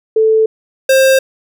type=tone pair in turn; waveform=sine / square; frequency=440 / 530.9 Hz; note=A4 / C5; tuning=0 / +25 cents; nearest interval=minor third; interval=325 cents; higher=second; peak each=-7 dBFS; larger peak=neither; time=0.16-0.46 / 0.89-1.19 s; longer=neither; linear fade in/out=5 ms; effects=none